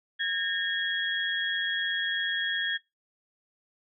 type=tone cluster; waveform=sine; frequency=1640 / 1817 / 3304 Hz; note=G#6 / A#6 / G#7; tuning=-22 / -45 / -10 cents; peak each=-32 / -31 / -30 dBFS; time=0.19-2.78 s; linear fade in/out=20 ms; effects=noise-tail reverb RT60 0.2 s tail -22 dB re dry